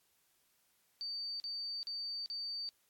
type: tone bursts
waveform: sine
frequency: 4600 Hz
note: D8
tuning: 37 cents flat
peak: -38 dBFS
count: 4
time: 1.01-2.69 s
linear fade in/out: 0 ms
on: 390 ms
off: 40 ms
effects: white hiss -74 dBFS RMS until 2.89 s + AAC 64 kbps